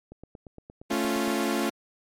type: click train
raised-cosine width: 2 ms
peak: -30 dBFS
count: 11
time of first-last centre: 0.12-1.279 s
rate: 8.63 Hz
type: chord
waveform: sawtooth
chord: A augmented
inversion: none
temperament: equal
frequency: 220 / 277.2 / 349.2 Hz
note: A3 / C#4 / E#4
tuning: 0 / 0 / 0 cents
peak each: -25 dBFS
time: 0.9-1.7 s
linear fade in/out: 10 ms
effects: MP3 64 kbps